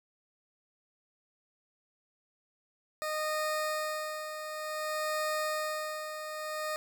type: tone with tremolo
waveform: 20% pulse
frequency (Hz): 616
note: D#5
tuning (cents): -17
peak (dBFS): -25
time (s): 3.02-6.76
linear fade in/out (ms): 0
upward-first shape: sine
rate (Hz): 0.55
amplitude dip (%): 60
effects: none